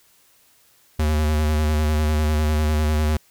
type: tone with vibrato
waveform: square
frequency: 76.5 Hz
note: D#2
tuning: 29 cents flat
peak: -18 dBFS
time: 0.99-3.17 s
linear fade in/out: 5 ms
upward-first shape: square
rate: 10 Hz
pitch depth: 25 cents each way
effects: white hiss -57 dBFS RMS until 3.3 s